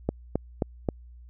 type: click train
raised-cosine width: 2 ms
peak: -11 dBFS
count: 4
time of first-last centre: 0.09-0.888 s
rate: 3.76 Hz
effects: added 60 Hz sine -45 dBFS peak until 1.29 s